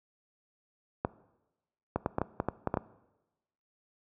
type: clicks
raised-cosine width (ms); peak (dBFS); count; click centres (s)
1; -14; 10; 1.049 / 1.96 / 2.061 / 2.184 / 2.216 / 2.401 / 2.486 / 2.673 / 2.741 / 2.772
effects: noise-tail reverb RT60 1.0 s tail -19 dB re dry + high-pass 60 Hz 12 dB/octave